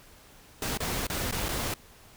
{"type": "noise with dropouts", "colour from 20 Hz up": "pink", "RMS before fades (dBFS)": -31, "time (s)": [0.62, 1.74], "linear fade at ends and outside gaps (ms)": 2, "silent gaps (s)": [[0.774, 0.803], [1.069, 1.099], [1.312, 1.324], [1.485, 1.489]], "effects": ["pink hiss -54 dBFS RMS until 2.16 s"]}